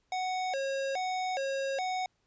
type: tone with vibrato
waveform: square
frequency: 635 Hz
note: D#5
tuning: 35 cents sharp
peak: -31 dBFS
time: 0.12-2.06 s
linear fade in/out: 2 ms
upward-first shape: square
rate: 1.2 Hz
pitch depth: 270 cents each way
effects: pink hiss -75 dBFS RMS until 2.26 s + resampled to 16000 Hz